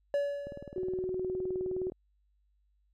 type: tone with exponential decay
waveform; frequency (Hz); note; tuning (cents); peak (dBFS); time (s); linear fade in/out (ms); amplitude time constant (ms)
triangle; 570; C#5; +48; -23; 0.14-1.06; 1; 200
type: click train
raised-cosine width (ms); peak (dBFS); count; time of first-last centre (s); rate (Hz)
2; -30; 29; 0.47-1.921; 19.3
type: tone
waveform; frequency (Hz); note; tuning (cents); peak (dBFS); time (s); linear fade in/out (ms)
sine; 370; F#4; 0; -31; 0.76-1.9; 2
effects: added 50 Hz sine -68 dBFS peak until 2.93 s